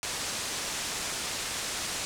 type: low-pass noise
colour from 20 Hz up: white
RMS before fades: -34 dBFS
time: 0.03-2.05 s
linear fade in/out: 0 ms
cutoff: 8600 Hz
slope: 24 dB/octave
effects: none